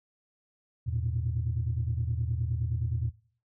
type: tone cluster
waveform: sine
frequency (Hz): 81.5 / 111.1 / 120.7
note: E2 / A2 / B2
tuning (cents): -19 / +17 / -39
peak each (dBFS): -31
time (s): 0.86-3.11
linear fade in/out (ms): 20
effects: noise-tail reverb RT60 0.5 s tail -21 dB re dry + tanh soft clip ceiling -20 dBFS